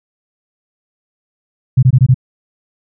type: tone bursts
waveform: sine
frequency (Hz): 128.3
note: C3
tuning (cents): -34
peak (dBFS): -4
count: 5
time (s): 1.77-2.144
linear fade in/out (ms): 10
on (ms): 58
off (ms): 21
effects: none